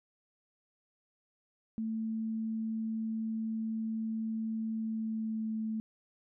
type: tone with pitch glide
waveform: sine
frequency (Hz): 222 to 219.8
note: A3 to A3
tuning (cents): +16 to -2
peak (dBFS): -32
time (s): 1.78-5.8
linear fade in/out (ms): 0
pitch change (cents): -18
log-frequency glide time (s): 4.74-5.54
effects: none